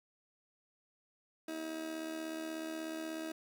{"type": "tone with amplitude modulation", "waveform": "30% pulse", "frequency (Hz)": 319.8, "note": "D#4", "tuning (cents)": 48, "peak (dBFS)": -34, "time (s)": [1.48, 3.32], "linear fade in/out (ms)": 5, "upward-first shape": "sine", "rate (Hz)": 76.5, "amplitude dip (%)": 55, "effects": []}